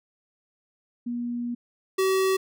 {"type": "tone pair in turn", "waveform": ["sine", "square"], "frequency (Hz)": [240, 381], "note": ["B3", "G4"], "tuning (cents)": [-49, -49], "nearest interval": "minor sixth", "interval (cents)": 800, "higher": "second", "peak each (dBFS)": [-27, -21], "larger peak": "second", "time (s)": [[1.06, 1.55], [1.98, 2.37]], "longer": "first", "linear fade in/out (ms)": 10, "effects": []}